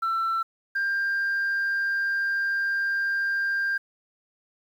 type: tone pair in turn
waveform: sine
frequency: 1340 / 1593.5 Hz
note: E6 / G6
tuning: +28 / +28 cents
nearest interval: minor third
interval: 300 cents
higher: second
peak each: -21 dBFS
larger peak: neither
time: 0.02-0.43 / 0.75-3.78 s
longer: second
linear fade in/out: 10 ms
effects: tanh soft clip ceiling -21 dBFS + 9-bit